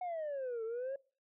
sine exponential two-way sweep, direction down then up, 740 to 440 to 557 Hz, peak -34 dBFS, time 0.01-0.96 s, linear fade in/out 5 ms, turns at 0.64 s, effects noise-tail reverb RT60 0.4 s tail -26 dB re dry + tanh soft clip ceiling -35 dBFS

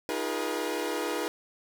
sawtooth chord, F half-diminished seventh, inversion third, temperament equal with one note detuned, 311.1 / 349.2 / 415.3 / 481.8 Hz, Eb4 / F4 / Ab4 / Cb5, 0 / 0 / 0 / -43 cents, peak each -31 / -32 / -31 / -30 dBFS, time 0.09-1.28 s, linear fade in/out 0 ms, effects none

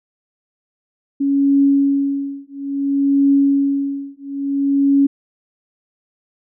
sine tone with tremolo, 278.4 Hz, C#4, 8 cents sharp, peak -9 dBFS, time 1.2-5.07 s, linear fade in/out 10 ms, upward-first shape triangle, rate 0.59 Hz, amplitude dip 100%, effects none

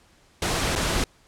pink noise with dropouts, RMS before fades -24 dBFS, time 0.42-1.04 s, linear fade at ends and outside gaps 2 ms, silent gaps 0.753-0.759 s, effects pink hiss -58 dBFS RMS until 1.27 s + low-pass 9000 Hz 12 dB/octave

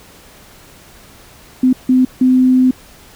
sine tone bursts at uneven times, 256 Hz, C4, 38 cents flat, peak -7 dBFS, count 3, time 1.63-1.73 / 1.89-2.05 / 2.21-2.71 s, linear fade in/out 5 ms, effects pink hiss -42 dBFS RMS until 3.15 s

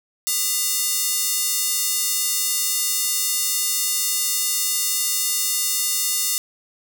square tone with high-pass filter, 403.8 Hz, G#4, 49 cents flat, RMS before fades -22 dBFS, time 0.27-6.38 s, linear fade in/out 0 ms, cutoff 6600 Hz, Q 0.89, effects none

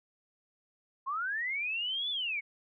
sine linear two-way sweep, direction up then down, 1034 to 3520 to 2158 Hz, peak -31 dBFS, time 1.06-2.41 s, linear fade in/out 20 ms, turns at 2.1 s, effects none

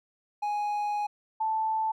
triangle / sine tone pair in turn, 830.6 / 879.3 Hz, G#5 / A5, 0 / -1 cents, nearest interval minor second, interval 99 cents, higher second, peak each -25 dBFS, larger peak neither, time 0.42-1.07 / 1.4-1.92 s, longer first, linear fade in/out 10 ms, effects none

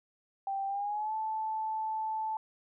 sine tone with pitch glide, 784 to 874.9 Hz, G5 to A5, 0 to -10 cents, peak -31 dBFS, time 0.47-2.37 s, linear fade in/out 2 ms, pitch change +190 cents, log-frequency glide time 0.67-1.14 s, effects none

